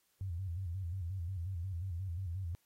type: tone with vibrato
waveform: sine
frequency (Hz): 90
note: F#2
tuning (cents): -47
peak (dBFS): -36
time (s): 0.21-2.55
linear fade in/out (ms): 0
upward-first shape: square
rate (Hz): 5.6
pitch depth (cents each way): 110
effects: white hiss -75 dBFS RMS until 2.65 s + AAC 48 kbps